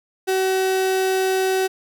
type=tone; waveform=35% pulse; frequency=378.4 Hz; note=F#4; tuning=39 cents sharp; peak=-16 dBFS; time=0.27-1.68 s; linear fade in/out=20 ms; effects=none